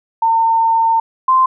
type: tone pair in turn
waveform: sine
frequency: 907 / 1041.1 Hz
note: A#5 / C6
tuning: -48 / -9 cents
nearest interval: major second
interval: 239 cents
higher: second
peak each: -10 / -8 dBFS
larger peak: second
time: 0.22-1 / 1.28-1.46 s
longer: first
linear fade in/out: 5 ms
effects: none